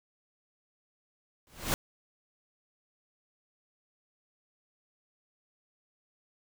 pink noise with exponential growth, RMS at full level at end -25 dBFS, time 1.47-1.74 s, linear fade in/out 0 ms, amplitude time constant 57 ms, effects none

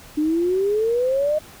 sine exponential sweep, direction up, 296.9 to 622.3 Hz, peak -17 dBFS, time 0.17-1.39 s, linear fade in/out 10 ms, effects pink hiss -44 dBFS RMS until 1.6 s

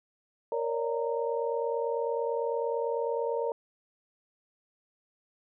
sine tone cluster, 465 / 554 / 594 / 925 Hz, A#4 / C#5 / D5 / A#5, -4 / -1 / +20 / -14 cents, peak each -30 / -34 / -36 / -36 dBFS, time 0.52-3.52 s, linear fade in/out 2 ms, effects none

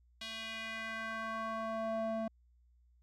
square tone with band-pass filter sweep, 222.9 Hz, A3, 23 cents sharp, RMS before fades -39 dBFS, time 0.21-2.28 s, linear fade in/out 5 ms, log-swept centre 3500 to 510 Hz, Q 2.2, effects added 60 Hz sine -64 dBFS peak until 3.02 s

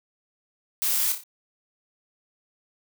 blue noise with echo, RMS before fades -25 dBFS, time 0.82-1.12 s, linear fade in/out 0 ms, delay 29 ms, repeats 4, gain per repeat -6 dB, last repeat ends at 1.236 s, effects none

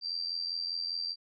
sine tone with amplitude modulation, 4699 Hz, D8, in tune, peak -29 dBFS, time 0.01-1.16 s, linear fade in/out 50 ms, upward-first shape sine, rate 85 Hz, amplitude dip 70%, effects none

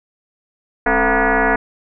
sine tone with frequency modulation, 507 Hz, B4, 45 cents sharp, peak -12 dBFS, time 0.86-1.56 s, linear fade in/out 5 ms, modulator 238 Hz, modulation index 5.9, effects none

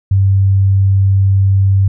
sine tone, 97.3 Hz, G2, 12 cents flat, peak -7 dBFS, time 0.11-1.88 s, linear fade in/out 5 ms, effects none

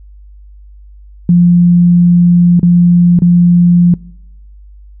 sine tone with dropouts, 174.61 Hz, F3, in tune, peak -3 dBFS, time 1.29-3.94 s, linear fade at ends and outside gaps 2 ms, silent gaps 2.595-2.63 / 3.19-3.22 s, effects noise-tail reverb RT60 0.8 s tail -24 dB re dry + added 50 Hz sine -33 dBFS peak until 5 s

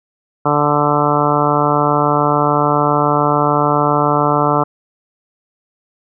harmonic tone, 147 Hz, D3, 2 cents sharp, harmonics 1 / 2 / 3 / 4 / 5 / 6 / 7 / 8 / 9, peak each -20 / -20 / -20 / -20 / -20 / -20 / -20 / -20 / -20 dBFS, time 0.45-4.64 s, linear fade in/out 10 ms, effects none

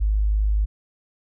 sine tone, 51.91 Hz, G#1, in tune, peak -17 dBFS, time 0-0.66 s, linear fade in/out 20 ms, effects none

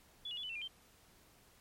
sine tone with pitch steps, 3420 / 2885 / 3420 / 3001 / 2692 / 2412 / 3129 Hz, A7 / F#7 / A7 / F#7 / E7 / D7 / G7, -50 / -44 / -50 / +24 / +36 / +46 / -4 cents, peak -40 dBFS, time 0.25-0.677 s, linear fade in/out 5 ms, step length 61 ms, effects pink hiss -65 dBFS RMS until 1.6 s + MP3 64 kbps

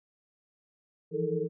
sine tone cluster, 163.4 / 171.8 / 319 / 432.3 / 455 Hz, E3 / F3 / D#4 / A4 / A#4, -15 / -28 / +43 / -31 / -42 cents, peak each -35 / -37 / -39 / -32 / -31 dBFS, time 1.11-1.49 s, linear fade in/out 50 ms, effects none

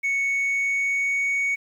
sine tone with pitch glide, 2217 to 2232 Hz, C#7 to C#7, 0 to +11 cents, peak -18 dBFS, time 0.03-1.56 s, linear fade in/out 20 ms, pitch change +11 cents, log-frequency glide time 0.22-1.28 s, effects tanh soft clip ceiling -20 dBFS + 9-bit

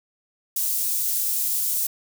white high-pass noise, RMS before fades -24 dBFS, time 0.56-1.87 s, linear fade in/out 5 ms, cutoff 7900 Hz, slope 12 dB/octave, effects none

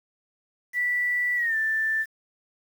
sine tone with pitch glide, 1963 to 1769.2 Hz, B6 to A6, -11 to +9 cents, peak -22 dBFS, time 0.73-2.06 s, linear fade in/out 50 ms, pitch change -180 cents, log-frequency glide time 1.36-1.56 s, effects 8-bit

